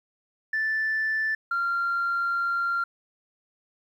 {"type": "tone pair in turn", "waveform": "sine", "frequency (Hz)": [1760, 1384.1], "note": ["A6", "F6"], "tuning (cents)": [0, -16], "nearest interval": "major third", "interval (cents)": 416, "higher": "first", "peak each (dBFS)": -22, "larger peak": "neither", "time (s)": [[0.53, 1.35], [1.51, 2.84]], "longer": "second", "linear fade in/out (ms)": 5, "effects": ["tanh soft clip ceiling -20 dBFS", "10-bit"]}